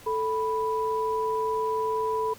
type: tone pair together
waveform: sine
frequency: 439.4 / 987.1 Hz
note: A4 / B5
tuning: -2 / -1 cents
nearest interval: octave + major second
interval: 1401 cents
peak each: -27 / -27 dBFS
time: 0.06-2.34 s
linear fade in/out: 10 ms
effects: pink hiss -49 dBFS RMS until 2.38 s